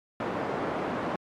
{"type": "band-pass noise", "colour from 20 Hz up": "pink", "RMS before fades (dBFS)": -31, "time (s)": [0.2, 1.16], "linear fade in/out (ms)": 2, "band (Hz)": [230, 1200], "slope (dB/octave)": 12, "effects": ["MP3 64 kbps"]}